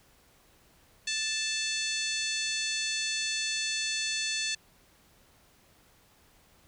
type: harmonic tone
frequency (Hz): 880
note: A5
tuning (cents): 0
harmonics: 2 / 3 / 4 / 5 / 6 / 7 / 8 / 9 / 10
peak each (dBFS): -38 / -35 / -36 / -35 / -44 / -37 / -41 / -44 / -47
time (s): 1.07-4.55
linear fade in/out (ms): 5
effects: pink hiss -62 dBFS RMS until 6.67 s